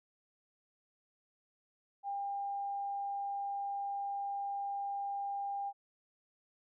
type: tone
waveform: sine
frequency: 800 Hz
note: G5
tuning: 35 cents sharp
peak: -35 dBFS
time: 2.03-5.73 s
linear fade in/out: 50 ms
effects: none